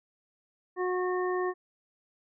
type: harmonic tone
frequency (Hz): 364.5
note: F#4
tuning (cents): -26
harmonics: 1 / 2 / 3 / 5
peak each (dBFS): -28 / -37 / -35 / -39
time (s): 0.76-1.54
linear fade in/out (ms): 50
effects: none